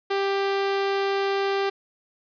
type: tone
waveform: sawtooth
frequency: 394 Hz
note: G4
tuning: 9 cents sharp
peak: -18 dBFS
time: 0.1-1.7 s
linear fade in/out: 10 ms
effects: resampled to 11025 Hz + 9-bit